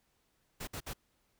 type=noise bursts; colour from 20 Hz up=pink; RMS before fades=-41 dBFS; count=3; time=0.6-0.936 s; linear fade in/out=10 ms; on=74 ms; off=57 ms; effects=pink hiss -75 dBFS RMS until 1.39 s